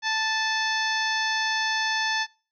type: harmonic tone with a mistuned harmonic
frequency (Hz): 880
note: A5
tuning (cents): 0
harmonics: 1 / 2 / 3 / 4 / 5 / 6 / 7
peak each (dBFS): -29 / -26 / -34 / -32 / -34 / -34 / -37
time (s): 0.02-2.27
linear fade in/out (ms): 50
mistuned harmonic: 3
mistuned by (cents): -25
effects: noise-tail reverb RT60 0.4 s tail -26 dB re dry